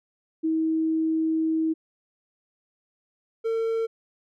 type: tone pair in turn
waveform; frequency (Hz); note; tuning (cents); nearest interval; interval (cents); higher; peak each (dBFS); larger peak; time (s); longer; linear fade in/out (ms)
sine / triangle; 320 / 452.5; D#4 / A4; +49 / +48; tritone; 599; second; -21; neither; 0.43-1.74 / 3.44-3.87; first; 20
effects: none